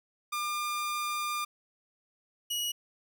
sawtooth tone pair in turn, 1201 / 2908 Hz, D6 / F#7, +38 / -31 cents, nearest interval octave + minor third, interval 1531 cents, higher second, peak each -27 dBFS, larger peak neither, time 0.32-1.45 / 2.5-2.72 s, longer first, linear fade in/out 10 ms, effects none

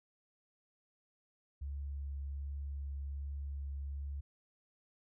sine tone with vibrato, 70.1 Hz, C#2, 20 cents sharp, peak -38 dBFS, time 1.61-4.21 s, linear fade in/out 10 ms, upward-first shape triangle, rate 1.3 Hz, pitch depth 12 cents each way, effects none

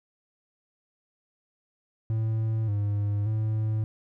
triangle tone with pitch steps, 110.9 / 102.6 / 108.9 Hz, A2 / G#2 / A2, +14 / -21 / -17 cents, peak -22 dBFS, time 2.1-3.84 s, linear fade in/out 0 ms, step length 580 ms, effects none

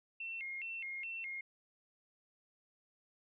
sine tone with vibrato, 2402 Hz, D7, 38 cents sharp, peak -40 dBFS, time 0.2-1.41 s, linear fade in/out 5 ms, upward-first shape square, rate 2.4 Hz, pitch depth 200 cents each way, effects none

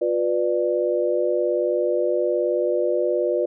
sine chord, B diminished, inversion second, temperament just, 355.6 / 493.9 / 592.7 Hz, F4 / B4 / D5, +31 / 0 / +16 cents, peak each -23 dBFS, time 0.01-3.46 s, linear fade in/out 10 ms, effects none

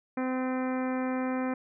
harmonic tone with a mistuned harmonic, 257.2 Hz, C4, 30 cents flat, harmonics 1 / 2 / 3 / 4 / 5 / 6 / 7 / 8 / 9, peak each -29 / -35 / -39 / -41 / -43 / -45 / -46 / -47 / -48 dBFS, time 0.17-1.54 s, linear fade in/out 5 ms, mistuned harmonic 9, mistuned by +47 cents, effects none

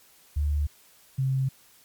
sine tone pair in turn, 73.42 / 133.03 Hz, D2 / C3, 0 / +29 cents, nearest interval minor seventh, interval 1029 cents, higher second, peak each -22 dBFS, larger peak neither, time 0.36-0.67 / 1.18-1.49 s, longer neither, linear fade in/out 10 ms, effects white hiss -57 dBFS RMS until 1.84 s + MP3 96 kbps

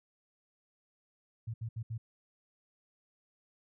sine tone bursts at uneven times, 113.2 Hz, A2, 50 cents sharp, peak -35 dBFS, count 4, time 1.47-1.54 / 1.61-1.69 / 1.76-1.83 / 1.9-1.98 s, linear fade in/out 10 ms, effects none

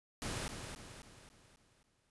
pink noise with echo, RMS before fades -40 dBFS, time 0.22-0.48 s, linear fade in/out 0 ms, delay 270 ms, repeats 6, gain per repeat -6 dB, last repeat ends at 2.1 s, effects resampled to 24000 Hz

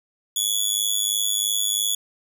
15% pulse tone with amplitude modulation, 3400 Hz, G#7, 40 cents sharp, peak -10 dBFS, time 0.36-1.95 s, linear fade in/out 5 ms, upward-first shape sine, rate 103 Hz, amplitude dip 80%, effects none

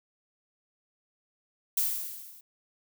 violet noise with level ramp, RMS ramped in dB -25 to -53 dBFS, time 1.77-2.41 s, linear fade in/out 5 ms, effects none

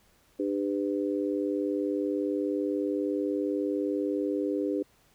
harmonic tone, 100 Hz, G2, 35 cents sharp, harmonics 3 / 4 / 5, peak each -29 / -31 / -33 dBFS, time 0.39-4.83 s, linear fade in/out 10 ms, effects pink hiss -64 dBFS RMS until 5.14 s

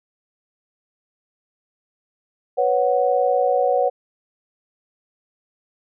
sine chord, B suspended second, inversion none, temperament equal, 493.9 / 554.4 / 740 Hz, B4 / C#5 / F#5, 0 / 0 / 0 cents, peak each -20 dBFS, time 2.57-3.9 s, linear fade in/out 20 ms, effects none

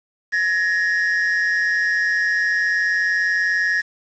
triangle tone pair together, 1684.9 / 1864.7 Hz, G#6 / A#6, +25 / 0 cents, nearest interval major second, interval 175 cents, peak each -18 dBFS, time 0.32-3.82 s, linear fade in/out 20 ms, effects resampled to 16000 Hz + 7-bit

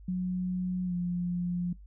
sine tone with pitch glide, 182.4 to 176.49 Hz, F#3 to F3, -24 to +18 cents, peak -28 dBFS, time 0.08-1.73 s, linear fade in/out 5 ms, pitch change -58 cents, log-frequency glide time 0.85-0.94 s, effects noise-tail reverb RT60 0.2 s tail -25 dB re dry + added 50 Hz sine -47 dBFS peak until 1.86 s

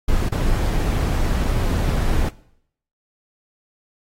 brown noise with dropouts, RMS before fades -19 dBFS, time 0.08-2.29 s, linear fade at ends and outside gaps 5 ms, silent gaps 0.289-0.319 s, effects noise-tail reverb RT60 0.7 s tail -20 dB re dry + AAC 48 kbps

